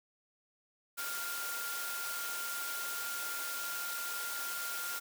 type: tone in noise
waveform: sine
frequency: 1401 Hz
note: F6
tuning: 5 cents sharp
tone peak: -40 dBFS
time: 0.97-5 s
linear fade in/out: 20 ms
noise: white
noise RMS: -40 dBFS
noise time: 0.97-5 s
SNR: -3 dB
effects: high-pass 400 Hz 12 dB/octave